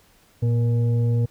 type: tone with frequency modulation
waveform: sine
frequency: 116.1 Hz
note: A#2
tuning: 7 cents flat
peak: -17 dBFS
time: 0.42-1.26 s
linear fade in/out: 10 ms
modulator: 358 Hz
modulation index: 0.39
effects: pink hiss -57 dBFS RMS until 1.3 s